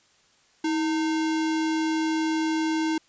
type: tone with sample-and-hold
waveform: sine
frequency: 318.7 Hz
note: D#4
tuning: 42 cents sharp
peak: -22 dBFS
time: 0.64-2.98 s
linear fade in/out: 5 ms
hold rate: 1225 Hz
effects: white hiss -61 dBFS RMS until 3.08 s + resampled to 16000 Hz